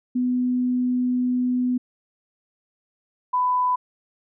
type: tone pair in turn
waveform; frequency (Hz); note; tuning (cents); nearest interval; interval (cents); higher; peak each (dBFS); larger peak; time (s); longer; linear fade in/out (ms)
sine; 249.5 / 998; B3 / B5; +18 / +18; 2 octaves; 2400; second; -19 / -18; second; 0.15-1.78 / 3.33-3.76; first; 10
effects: none